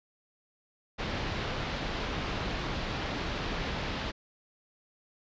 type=low-pass noise; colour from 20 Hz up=pink; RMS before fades=-34 dBFS; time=0.98-4.12 s; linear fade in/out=20 ms; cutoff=4400 Hz; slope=24 dB/octave; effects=resampled to 16000 Hz